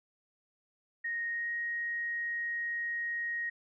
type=tone with pitch glide; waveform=sine; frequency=1864.7 to 1877.7 Hz; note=A#6 to A#6; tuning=0 to +12 cents; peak=-32 dBFS; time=1.04-3.5 s; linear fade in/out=10 ms; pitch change=+12 cents; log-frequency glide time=1.3-1.51 s; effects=none